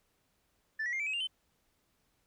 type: tone with pitch steps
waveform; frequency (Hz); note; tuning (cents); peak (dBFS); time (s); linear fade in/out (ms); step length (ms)
sine; 1760 / 1930.4 / 2117 / 2322 / 2547 / 2794 / 3064; A6 / B6 / C7 / D7 / D#7 / F7 / G7; 0 / -40 / +20 / -20 / +40 / 0 / -40; -30; 0.79-1.273; 10; 69
effects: tanh soft clip ceiling -30 dBFS + pink hiss -75 dBFS RMS until 2.26 s